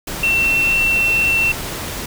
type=tone in noise; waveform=sine; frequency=2701 Hz; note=E7; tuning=42 cents sharp; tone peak=-13 dBFS; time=0.23-1.52 s; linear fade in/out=5 ms; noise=pink; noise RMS=-26 dBFS; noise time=0.07-2.06 s; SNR=+10 dB; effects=none